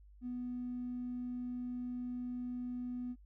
triangle tone with tanh clipping, 246.9 Hz, B3, in tune, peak -37 dBFS, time 0.21-3.16 s, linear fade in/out 50 ms, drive 1 dB, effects noise-tail reverb RT60 0.1 s tail -25 dB re dry + added 50 Hz sine -56 dBFS peak until 3.25 s

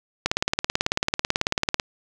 click train, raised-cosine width 0.2 ms, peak -3 dBFS, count 29, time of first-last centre 0.26-1.798 s, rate 18.2 Hz, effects none

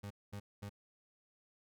30% pulse tone bursts, 101.6 Hz, G#2, 38 cents flat, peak -40 dBFS, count 3, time 0.03-0.695 s, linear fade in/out 10 ms, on 75 ms, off 220 ms, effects none

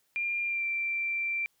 sine tone with pitch glide, 2396 to 2353 Hz, D7 to D7, +34 to +3 cents, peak -28 dBFS, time 0.16-1.46 s, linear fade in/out 0 ms, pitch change -31 cents, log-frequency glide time 0.45-0.64 s, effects white hiss -72 dBFS RMS until 1.6 s

